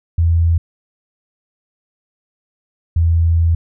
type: tone pair in turn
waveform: sine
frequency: 83.6 / 83.21 Hz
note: E2 / E2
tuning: +25 / +17 cents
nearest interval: unison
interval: 8 cents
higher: first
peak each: -10 dBFS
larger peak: neither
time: 0.18-0.58 / 2.96-3.55 s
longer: second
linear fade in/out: 5 ms
effects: none